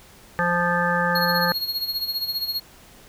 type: harmonic tone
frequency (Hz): 174.5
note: F3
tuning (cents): -1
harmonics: 1 / 3 / 5 / 7 / 9 / 10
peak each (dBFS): -26 / -26 / -26 / -26 / -26 / -26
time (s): 0.39-1.52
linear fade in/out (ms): 0
type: tone with tremolo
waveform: square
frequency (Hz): 4300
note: C8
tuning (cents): +47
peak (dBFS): -22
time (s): 1.15-2.6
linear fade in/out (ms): 5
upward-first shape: sine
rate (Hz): 15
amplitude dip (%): 70
effects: pink hiss -49 dBFS RMS until 3.08 s